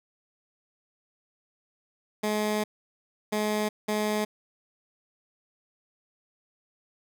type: tone bursts at uneven times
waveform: 15% pulse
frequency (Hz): 212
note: G#3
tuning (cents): +36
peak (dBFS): -19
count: 3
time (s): 2.23-2.64 / 3.32-3.69 / 3.88-4.25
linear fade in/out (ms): 10
effects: none